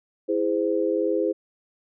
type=chord; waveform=sine; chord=E augmented; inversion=none; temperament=just; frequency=329.6 / 412 / 515 Hz; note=E4 / G#4 / B#4; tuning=0 / -14 / -28 cents; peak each=-25 dBFS; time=0.28-1.33 s; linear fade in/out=20 ms; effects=none